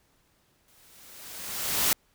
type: noise with exponential growth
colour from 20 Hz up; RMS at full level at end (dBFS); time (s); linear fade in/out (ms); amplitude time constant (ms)
white; -22; 0.68-1.93; 1; 270
effects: pink hiss -67 dBFS RMS until 2.14 s